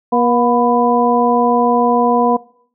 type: harmonic tone with a mistuned harmonic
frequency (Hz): 240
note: B3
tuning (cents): -49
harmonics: 1 / 2 / 3 / 4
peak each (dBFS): -16 / -16 / -16 / -16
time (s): 0.12-2.37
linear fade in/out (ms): 10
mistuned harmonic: 4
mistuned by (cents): +59
effects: noise-tail reverb RT60 0.6 s tail -22 dB re dry